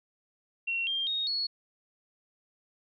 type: tone with pitch steps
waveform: sine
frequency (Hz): 2732 / 3193 / 3732 / 4362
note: F7 / G7 / A#7 / C#8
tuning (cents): -39 / +31 / +1 / -29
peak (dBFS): -28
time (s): 0.67-1.47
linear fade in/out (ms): 10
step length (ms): 200
effects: none